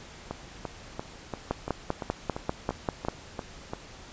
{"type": "two click trains", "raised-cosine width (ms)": 1, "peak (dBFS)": [-18, -12], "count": [11, 9], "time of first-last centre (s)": [[0.31, 3.735], [1.51, 3.085]], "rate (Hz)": [2.92, 5.08], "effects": ["pink hiss -47 dBFS RMS until 4.12 s", "resampled to 16000 Hz"]}